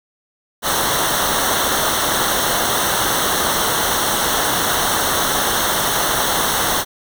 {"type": "noise with comb filter", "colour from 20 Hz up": "pink", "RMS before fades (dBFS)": -18, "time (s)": [0.62, 6.85], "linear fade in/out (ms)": 50, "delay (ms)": 0.41, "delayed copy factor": -0.8, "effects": []}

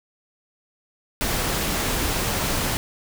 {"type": "noise", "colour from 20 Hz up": "pink", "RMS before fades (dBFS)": -24, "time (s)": [1.21, 2.77], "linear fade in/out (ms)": 0, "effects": []}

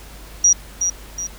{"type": "tone with echo", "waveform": "sine", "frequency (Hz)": 5760, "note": "F#8", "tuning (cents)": -47, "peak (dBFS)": -9, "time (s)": [0.44, 0.53], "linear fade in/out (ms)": 5, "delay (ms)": 370, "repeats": 2, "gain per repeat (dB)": -7, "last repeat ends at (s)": 1.27, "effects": ["added 50 Hz sine -38 dBFS peak until 1.38 s", "pink hiss -42 dBFS RMS until 1.38 s"]}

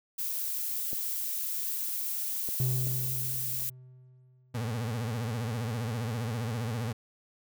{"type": "noise", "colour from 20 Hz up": "violet", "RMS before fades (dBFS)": -33, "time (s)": [0.18, 3.7], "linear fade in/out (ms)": 10}
{"type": "clicks", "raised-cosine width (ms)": 2, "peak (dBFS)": -28, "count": 3, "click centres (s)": [0.931, 2.489, 2.87]}
{"type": "tone with exponential decay", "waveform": "triangle", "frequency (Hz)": 127.6, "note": "C3", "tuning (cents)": -43, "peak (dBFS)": -23, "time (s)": [2.6, 4.72], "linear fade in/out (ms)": 2, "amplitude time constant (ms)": 460}
{"type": "tone with vibrato", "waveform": "35% pulse", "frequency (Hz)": 115.1, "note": "A#2", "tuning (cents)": -22, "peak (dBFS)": -29, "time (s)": [4.54, 6.93], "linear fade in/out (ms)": 10, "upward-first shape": "sine", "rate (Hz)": 15, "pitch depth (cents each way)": 130}
{"effects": []}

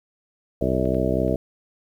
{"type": "harmonic tone", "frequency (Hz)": 64.2, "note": "C2", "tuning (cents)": -32, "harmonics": [1, 2, 3, 4, 5, 6, 7, 9, 10], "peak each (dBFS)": [-28, -28, -28, -28, -28, -28, -28, -28, -28], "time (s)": [0.61, 1.36], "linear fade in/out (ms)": 5}
{"type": "clicks", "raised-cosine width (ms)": 0.3, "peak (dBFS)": -33, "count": 3, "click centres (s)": [0.855, 0.946, 1.281]}
{"effects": ["9-bit"]}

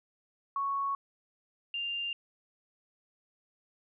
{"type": "tone pair in turn", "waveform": "sine", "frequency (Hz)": [1108.7, 2794], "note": ["C#6", "F7"], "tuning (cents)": [0, 0], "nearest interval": "octave + major third", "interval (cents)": 1600, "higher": "second", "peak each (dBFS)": [-29, -32], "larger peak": "first", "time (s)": [[0.56, 0.95], [1.74, 2.13]], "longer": "neither", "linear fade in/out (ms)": 2, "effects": []}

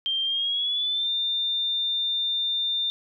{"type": "tone with pitch glide", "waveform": "sine", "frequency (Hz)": [3170, 3600], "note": ["G7", "A7"], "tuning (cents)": [19, 39], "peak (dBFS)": -23, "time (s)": [0.06, 2.9], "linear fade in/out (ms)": 0, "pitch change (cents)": 220, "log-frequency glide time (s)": [0.24, 1.08], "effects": []}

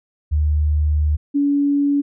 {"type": "tone pair in turn", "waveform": "sine", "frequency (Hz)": [75.4, 284.7], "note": ["D2", "C#4"], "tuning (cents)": [46, 46], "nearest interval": "octave + major seventh", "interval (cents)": 2300, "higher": "second", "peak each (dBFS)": -14, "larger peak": "neither", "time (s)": [[0.31, 1.17], [1.34, 2.02]], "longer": "first", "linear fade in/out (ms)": 20, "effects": []}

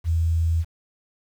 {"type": "tone with quantisation", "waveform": "sine", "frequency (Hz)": 82.41, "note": "E2", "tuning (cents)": 0, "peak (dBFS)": -18, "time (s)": [0.04, 0.65], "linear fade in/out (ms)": 50, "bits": 8, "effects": []}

